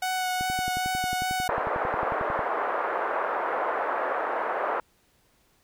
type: tone with vibrato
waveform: sawtooth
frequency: 740 Hz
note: F#5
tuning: in tune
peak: -22 dBFS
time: 0.02-1.48 s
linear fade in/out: 5 ms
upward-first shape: sine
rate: 2.5 Hz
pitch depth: 12 cents each way
type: click train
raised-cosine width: 3 ms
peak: -23 dBFS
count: 23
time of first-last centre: 0.41-2.392 s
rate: 11.1 Hz
type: band-pass noise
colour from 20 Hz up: pink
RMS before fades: -28 dBFS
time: 1.49-4.8 s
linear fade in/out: 0 ms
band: 480 to 1500 Hz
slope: 24 dB/octave
effects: pink hiss -65 dBFS RMS until 5.63 s